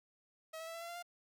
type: tone with pitch steps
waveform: sawtooth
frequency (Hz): 640 / 649.7 / 659.5 / 669.5 / 679.6 / 689.9 / 700.3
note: D#5 / E5 / E5 / E5 / F5 / F5 / F5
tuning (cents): +49 / -25 / +1 / +27 / -47 / -21 / +5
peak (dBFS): -40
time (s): 0.53-1.027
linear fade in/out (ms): 10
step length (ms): 71
effects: none